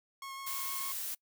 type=tone with vibrato; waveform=sawtooth; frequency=1087 Hz; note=C#6; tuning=34 cents flat; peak=-38 dBFS; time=0.22-0.92 s; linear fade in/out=2 ms; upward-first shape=sine; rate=6.6 Hz; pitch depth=12 cents each way
type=noise; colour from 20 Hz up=blue; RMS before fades=-38 dBFS; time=0.46-1.15 s; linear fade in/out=10 ms
effects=noise-tail reverb RT60 0.1 s tail -24 dB re dry